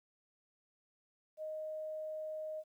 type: tone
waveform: sine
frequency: 622.3 Hz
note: D#5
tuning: in tune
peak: -39 dBFS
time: 1.37-2.64 s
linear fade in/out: 50 ms
effects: 12-bit